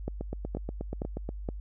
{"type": "two click trains", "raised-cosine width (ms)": 2, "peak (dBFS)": [-21, -19], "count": [10, 4], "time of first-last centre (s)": [[0.21, 1.29], [0.08, 1.488]], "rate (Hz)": [8.33, 2.13], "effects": ["added 50 Hz sine -36 dBFS peak until 1.6 s"]}